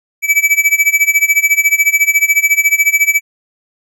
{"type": "tone with tremolo", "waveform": "square", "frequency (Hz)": 2300, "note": "D7", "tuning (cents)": -37, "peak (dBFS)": -6, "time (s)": [0.22, 3.21], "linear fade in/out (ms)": 50, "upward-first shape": "sine", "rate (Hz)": 14, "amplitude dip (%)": 90, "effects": []}